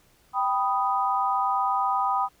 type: chord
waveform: sine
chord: G augmented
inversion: none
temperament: equal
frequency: 784 / 987.8 / 1244.5 Hz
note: G5 / B5 / D#6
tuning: 0 / 0 / 0 cents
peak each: -26 dBFS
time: 0.33-2.29 s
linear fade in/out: 50 ms
effects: pink hiss -61 dBFS RMS until 2.4 s